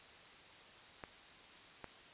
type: clicks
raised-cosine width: 0.5 ms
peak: -30 dBFS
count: 2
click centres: 1.038 / 1.843 s
effects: white hiss -57 dBFS RMS until 2.13 s + resampled to 8000 Hz